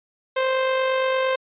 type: tone with amplitude modulation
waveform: sawtooth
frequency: 523.3 Hz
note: C5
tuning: in tune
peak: -14 dBFS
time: 0.36-1.36 s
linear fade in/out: 10 ms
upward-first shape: sine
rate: 48.7 Hz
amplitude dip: 30%
effects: resampled to 8000 Hz